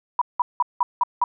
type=tone bursts; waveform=sine; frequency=977 Hz; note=B5; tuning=19 cents flat; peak=-15 dBFS; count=6; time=0.19-1.24 s; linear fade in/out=2 ms; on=25 ms; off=180 ms; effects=none